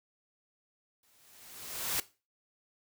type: noise with exponential growth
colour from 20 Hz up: white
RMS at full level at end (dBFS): -30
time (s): 1.03-2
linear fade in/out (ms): 2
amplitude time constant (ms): 210
effects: noise-tail reverb RT60 0.3 s tail -17 dB re dry